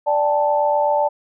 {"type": "chord", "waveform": "sine", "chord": "D suspended fourth", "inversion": "none", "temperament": "equal with one note detuned", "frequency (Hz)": [587.3, 792.2, 880], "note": ["D5", "G5", "A5"], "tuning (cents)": [0, 18, 0], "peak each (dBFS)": [-18, -24, -18], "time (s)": [0.06, 1.09], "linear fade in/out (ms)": 20, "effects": []}